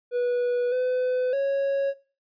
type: tone with pitch steps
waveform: triangle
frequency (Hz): 488.6 / 505 / 552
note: B4 / B4 / C#5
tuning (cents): -19 / +39 / -7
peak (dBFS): -20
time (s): 0.11-1.94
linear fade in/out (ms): 50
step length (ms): 610
effects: noise-tail reverb RT60 0.4 s tail -19 dB re dry + resampled to 11025 Hz